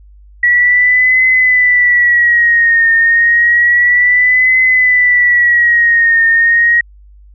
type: tone with vibrato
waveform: sine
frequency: 1930 Hz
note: B6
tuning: 40 cents flat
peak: -6 dBFS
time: 0.43-6.81 s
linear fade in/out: 5 ms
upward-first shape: triangle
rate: 0.3 Hz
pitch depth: 95 cents each way
effects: added 50 Hz sine -37 dBFS peak until 7.34 s